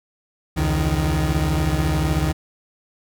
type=tone cluster; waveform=30% pulse; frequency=68.4 / 84.5 / 155.3 Hz; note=C#2 / E2 / D#3; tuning=-23 / +43 / -3 cents; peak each=-19 / -23 / -19 dBFS; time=0.56-2.33 s; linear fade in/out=20 ms; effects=none